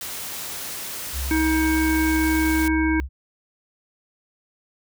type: noise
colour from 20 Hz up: white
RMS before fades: -32 dBFS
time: 0.01-2.68 s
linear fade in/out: 2 ms
type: tone with pitch glide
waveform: sine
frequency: 66.9 to 66.48 Hz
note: C2 to C2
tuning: +39 to +28 cents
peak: -25 dBFS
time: 1.12-3.09 s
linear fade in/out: 50 ms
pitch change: -11 cents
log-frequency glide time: 1.25-1.8 s
type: harmonic tone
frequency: 316.9 Hz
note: D#4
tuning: 32 cents sharp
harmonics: 1 / 3 / 5 / 7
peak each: -19 / -30 / -28 / -29 dBFS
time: 1.31-3 s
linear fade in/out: 0 ms
effects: none